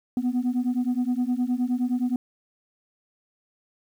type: beating tone pair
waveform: sine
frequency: 243.2 / 252.8 Hz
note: B3 / B3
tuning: -26 / +41 cents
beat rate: 9.6 Hz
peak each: -23 dBFS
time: 0.17-2.16 s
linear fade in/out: 2 ms
effects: tanh soft clip ceiling -19 dBFS + 9-bit